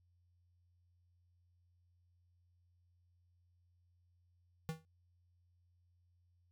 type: tone with exponential decay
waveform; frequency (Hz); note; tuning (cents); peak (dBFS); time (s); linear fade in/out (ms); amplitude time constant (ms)
square; 160.4; E3; -47; -35; 4.69-4.85; 0; 33
effects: added 88 Hz sine -70 dBFS peak until 6.51 s